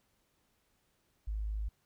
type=tone; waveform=sine; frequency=52.8 Hz; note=G#1; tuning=29 cents sharp; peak=-33 dBFS; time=1.27-1.69 s; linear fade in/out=10 ms; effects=pink hiss -75 dBFS RMS until 1.85 s